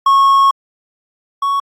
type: tone pair in turn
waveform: triangle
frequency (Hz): 1096 / 1112.6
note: C#6 / C#6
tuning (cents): -20 / +6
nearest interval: unison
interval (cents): 26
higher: second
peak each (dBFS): -5 / -11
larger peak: first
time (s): 0.06-0.51 / 1.42-1.6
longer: first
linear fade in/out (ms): 5
effects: AAC 64 kbps